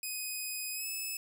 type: tone with pitch glide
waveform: 5% pulse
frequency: 2505 to 2596 Hz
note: D#7 to E7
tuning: +11 to -27 cents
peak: -27 dBFS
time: 0.03-1.17 s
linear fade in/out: 2 ms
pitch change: +62 cents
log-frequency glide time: 0.73-0.86 s
effects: none